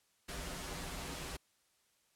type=noise with comb filter; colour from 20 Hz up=pink; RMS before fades=-43 dBFS; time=0.28-1.37 s; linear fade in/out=10 ms; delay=9.2 ms; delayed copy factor=-0.85; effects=white hiss -74 dBFS RMS until 2.15 s + low-pass 11000 Hz 12 dB/octave